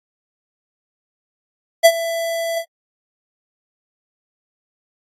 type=tone with ADSR envelope; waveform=square; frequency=666 Hz; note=E5; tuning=18 cents sharp; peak=-5 dBFS; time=1.83-2.65 s; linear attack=25 ms; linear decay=58 ms; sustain=-16 dB; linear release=73 ms; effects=AAC 48 kbps